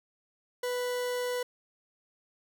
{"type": "tone", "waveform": "40% pulse", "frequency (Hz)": 493.9, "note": "B4", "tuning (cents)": 0, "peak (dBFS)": -29, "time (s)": [0.63, 1.43], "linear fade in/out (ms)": 5, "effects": []}